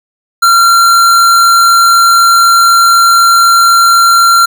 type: tone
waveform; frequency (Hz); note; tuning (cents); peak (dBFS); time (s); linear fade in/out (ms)
square; 1372; F6; -31; -4; 0.42-4.46; 10
effects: none